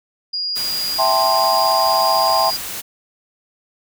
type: tone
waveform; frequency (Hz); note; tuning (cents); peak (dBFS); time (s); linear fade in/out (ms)
sine; 4857; D#8; -43; -20; 0.33-2.57; 10
type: noise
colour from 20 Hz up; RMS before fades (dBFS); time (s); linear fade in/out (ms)
white; -28; 0.55-2.82; 20
type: chord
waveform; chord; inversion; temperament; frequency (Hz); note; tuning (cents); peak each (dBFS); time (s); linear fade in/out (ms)
sine; A minor seventh; second; equal; 659.3 / 784 / 880 / 1046.5; E5 / G5 / A5 / C6; 0 / 0 / 0 / 0; -19 / -19 / -21 / -19; 0.98-2.51; 20
effects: none